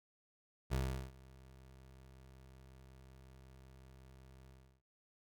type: tone with ADSR envelope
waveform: 25% pulse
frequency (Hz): 65.41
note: C2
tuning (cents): 0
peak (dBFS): -29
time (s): 0.7-4.82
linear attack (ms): 33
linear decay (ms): 380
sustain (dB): -24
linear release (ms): 320
effects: none